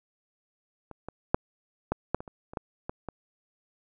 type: clicks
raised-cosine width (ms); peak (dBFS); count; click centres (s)
1; -28 / -23 / -6 / -12 / -10 / -24 / -29 / -28 / -17 / -19 / -21; 11; 0.913 / 1.086 / 1.345 / 1.92 / 2.146 / 2.205 / 2.278 / 2.535 / 2.572 / 2.895 / 3.087
effects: none